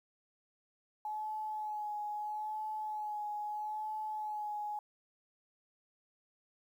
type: tone with vibrato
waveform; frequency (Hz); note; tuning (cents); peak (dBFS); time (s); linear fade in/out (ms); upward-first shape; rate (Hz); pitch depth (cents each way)
sine; 849; G#5; +38; -36; 1.05-4.79; 2; sine; 0.77; 25
effects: 11-bit

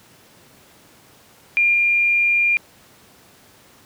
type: tone pair in turn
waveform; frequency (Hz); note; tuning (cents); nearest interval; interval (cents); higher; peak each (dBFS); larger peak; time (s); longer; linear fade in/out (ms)
sine; 2400 / 2400; D7 / D7; +37 / +37; unison; 0; neither; -13 / -14; first; 1.57-1.74 / 1.74-2.57; second; 0
effects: pink hiss -50 dBFS RMS until 3.85 s + high-pass 100 Hz 12 dB/octave

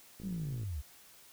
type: click train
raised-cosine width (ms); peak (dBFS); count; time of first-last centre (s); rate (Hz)
3; -36; 25; 0.2-0.633; 55.4
type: linear sweep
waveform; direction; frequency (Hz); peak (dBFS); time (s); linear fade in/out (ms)
sine; down; 200.5 to 63.4; -35; 0.23-0.82; 20
effects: white hiss -58 dBFS RMS until 1.32 s

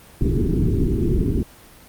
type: low-pass noise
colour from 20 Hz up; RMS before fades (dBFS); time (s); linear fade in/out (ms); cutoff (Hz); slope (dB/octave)
pink; -19; 0.21-1.43; 2; 420; 96
effects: pink hiss -46 dBFS RMS until 1.88 s + Opus 32 kbps

